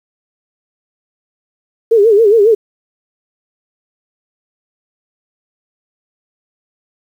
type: tone with vibrato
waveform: sine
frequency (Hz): 430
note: A4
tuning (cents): -40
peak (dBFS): -5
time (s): 1.91-2.55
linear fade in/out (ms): 10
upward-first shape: sine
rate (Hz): 7.3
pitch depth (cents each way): 140
effects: 7-bit